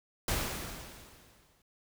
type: noise with exponential decay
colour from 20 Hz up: pink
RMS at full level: -30 dBFS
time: 0.28-1.62 s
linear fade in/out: 2 ms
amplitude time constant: 290 ms
effects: none